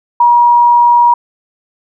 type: tone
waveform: sine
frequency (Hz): 956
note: A#5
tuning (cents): +43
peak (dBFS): -4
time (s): 0.2-1.14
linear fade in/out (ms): 5
effects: none